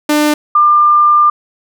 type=tone pair in turn; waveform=sawtooth / sine; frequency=299.1 / 1196.4 Hz; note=D4 / D6; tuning=+32 / +32 cents; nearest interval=2 octaves; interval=2400 cents; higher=second; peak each=-5 dBFS; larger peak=neither; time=0.09-0.34 / 0.55-1.3 s; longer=second; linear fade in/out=5 ms; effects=none